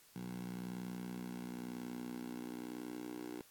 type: tone with high-pass filter sweep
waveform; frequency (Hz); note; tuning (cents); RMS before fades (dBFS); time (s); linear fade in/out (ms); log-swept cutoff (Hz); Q
10% pulse; 61; B1; -21; -45; 0.16-3.41; 0; 160 to 320; 3.7
effects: white hiss -64 dBFS RMS until 3.5 s + AAC 64 kbps